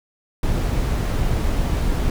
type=noise; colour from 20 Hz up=brown; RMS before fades=-20 dBFS; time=0.43-2.1 s; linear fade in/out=2 ms; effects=none